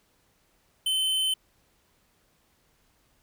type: tone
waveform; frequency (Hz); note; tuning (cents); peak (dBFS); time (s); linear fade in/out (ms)
square; 3064; G7; -40; -24; 0.86-1.34; 5
effects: pink hiss -67 dBFS RMS until 3.22 s